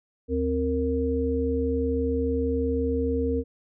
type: tone cluster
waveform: sine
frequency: 75.7 / 261.9 / 463.1 Hz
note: D#2 / C4 / A#4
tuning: -47 / +2 / -11 cents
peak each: -28 / -27 / -26 dBFS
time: 0.28-3.44 s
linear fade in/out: 50 ms
effects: none